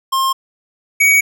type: tone pair in turn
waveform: square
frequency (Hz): 1064 / 2255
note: C6 / C#7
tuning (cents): +29 / +29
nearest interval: octave + minor second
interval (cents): 1300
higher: second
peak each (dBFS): -14 / -9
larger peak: second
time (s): 0.12-0.33 / 1-1.21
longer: neither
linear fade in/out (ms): 10
effects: none